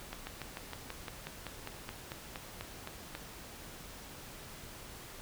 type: slowing click train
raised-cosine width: 0.3 ms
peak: -24 dBFS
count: 16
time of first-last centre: 0.13-3.151 s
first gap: 140 ms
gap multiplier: 1.05
effects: pink hiss -49 dBFS RMS until 5.21 s